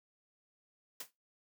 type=noise with exponential decay; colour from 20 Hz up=white; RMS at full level=-38 dBFS; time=1-1.11 s; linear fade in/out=5 ms; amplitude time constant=22 ms; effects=noise-tail reverb RT60 0.2 s tail -18 dB re dry + high-pass 200 Hz 12 dB/octave